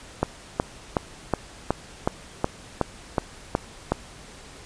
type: click train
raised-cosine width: 1 ms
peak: -6 dBFS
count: 11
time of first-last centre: 0.23-3.92 s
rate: 2.71 Hz
effects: pink hiss -45 dBFS RMS until 4.65 s + resampled to 22050 Hz